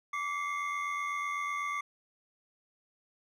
triangle tone cluster, 1159 / 2071 / 2159 Hz, D6 / C7 / C#7, -23 / -18 / -46 cents, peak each -32 / -38 / -37 dBFS, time 0.13-1.81 s, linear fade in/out 5 ms, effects none

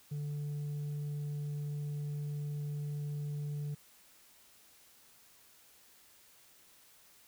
sine tone with tanh clipping, 146.4 Hz, D3, 5 cents flat, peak -36 dBFS, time 0.11-3.75 s, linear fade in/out 10 ms, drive 3 dB, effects white hiss -62 dBFS RMS until 7.27 s

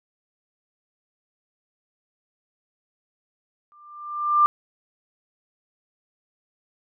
sine tone with exponential growth, 1190 Hz, D6, 22 cents sharp, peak -11 dBFS, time 3.72-4.46 s, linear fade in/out 0 ms, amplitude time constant 160 ms, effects none

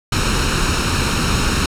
pink noise with comb filter, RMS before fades -17 dBFS, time 0.12-1.66 s, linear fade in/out 5 ms, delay 0.74 ms, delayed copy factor +0.6, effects low-pass 8000 Hz 12 dB/octave

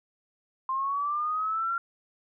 sine linear sweep, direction up, 1046.5 to 1384 Hz, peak -26 dBFS, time 0.69-1.78 s, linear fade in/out 2 ms, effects none

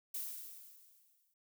violet noise with exponential decay, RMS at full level -39 dBFS, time 0.14-1.34 s, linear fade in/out 5 ms, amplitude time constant 260 ms, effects none

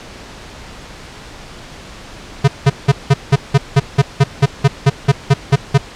square tone bursts, 138.59 Hz, C#3, in tune, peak -6 dBFS, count 16, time 2.44-5.78 s, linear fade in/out 10 ms, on 40 ms, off 180 ms, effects pink hiss -34 dBFS RMS until 5.95 s + low-pass 6000 Hz 12 dB/octave

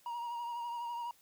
triangle tone with vibrato, 947 Hz, A#5, 27 cents sharp, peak -35 dBFS, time 0.06-1.11 s, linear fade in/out 2 ms, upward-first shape triangle, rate 12 Hz, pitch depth 37 cents each way, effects white hiss -66 dBFS RMS until 1.21 s

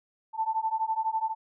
sine beating tone pair, 880 / 892 Hz, A5 / A5, 0 / +23 cents, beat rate 12 Hz, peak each -29 dBFS, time 0.33-1.35 s, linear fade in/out 50 ms, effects none

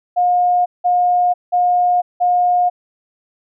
sine tone bursts, 715 Hz, F5, 41 cents sharp, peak -11 dBFS, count 4, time 0.16-2.7 s, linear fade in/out 20 ms, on 500 ms, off 180 ms, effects none

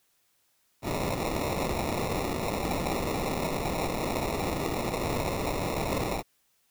white noise with sample-and-hold, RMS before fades -30 dBFS, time 0.82-6.23 s, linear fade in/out 50 ms, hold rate 1575 Hz, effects white hiss -70 dBFS RMS until 6.7 s

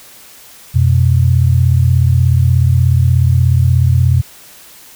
sine tone pair together, 88.53 / 125.2 Hz, F2 / B2, +24 / +24 cents, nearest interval tritone, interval 600 cents, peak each -10 dBFS, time 0.74-4.22 s, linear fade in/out 20 ms, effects white hiss -39 dBFS RMS until 4.95 s

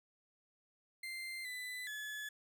35% pulse tone with pitch steps, 2088 / 1999 / 1713 Hz, C7 / B6 / A6, -4 / +20 / -47 cents, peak -40 dBFS, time 1.03-2.29 s, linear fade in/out 5 ms, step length 420 ms, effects none

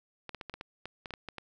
clicks, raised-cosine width 0.3 ms, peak -24 dBFS, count 12, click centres 0.293 / 0.347 / 0.412 / 0.497 / 0.54 / 0.611 / 0.856 / 1.058 / 1.107 / 1.138 / 1.287 / 1.383 s, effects none

